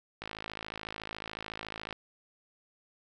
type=click train; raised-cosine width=0.3 ms; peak=-22 dBFS; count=93; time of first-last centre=0.22-1.927 s; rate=53.9 Hz; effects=none